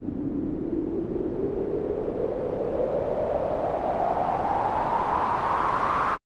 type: noise with low-pass filter sweep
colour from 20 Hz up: white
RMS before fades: -26 dBFS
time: 0-6.18 s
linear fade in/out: 50 ms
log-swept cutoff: 270 to 1200 Hz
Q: 5.3
effects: Opus 32 kbps